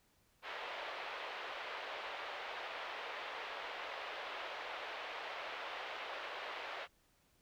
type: band-pass noise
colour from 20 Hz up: pink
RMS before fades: -45 dBFS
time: 0.42-6.88 s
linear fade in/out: 50 ms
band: 520 to 3400 Hz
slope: 24 dB/octave
effects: pink hiss -73 dBFS RMS until 7.41 s